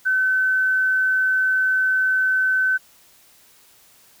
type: tone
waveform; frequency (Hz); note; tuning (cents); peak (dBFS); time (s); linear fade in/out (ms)
sine; 1523; F#6; +50; -16; 0.05-2.78; 20
effects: white hiss -53 dBFS RMS until 4.2 s